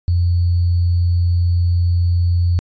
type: tone with sample-and-hold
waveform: sine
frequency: 87.31 Hz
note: F2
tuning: in tune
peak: -12 dBFS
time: 0.08-2.59 s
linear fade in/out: 0 ms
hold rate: 4410 Hz
effects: resampled to 16000 Hz